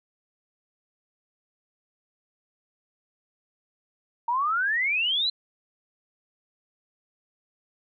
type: exponential sweep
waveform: sine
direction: up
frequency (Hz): 918 to 4129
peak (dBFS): -22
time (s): 4.28-5.3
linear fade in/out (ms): 5
effects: none